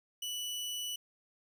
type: tone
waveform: sawtooth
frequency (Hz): 2960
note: F#7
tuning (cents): 0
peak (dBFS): -33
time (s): 0.22-0.96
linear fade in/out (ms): 5
effects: none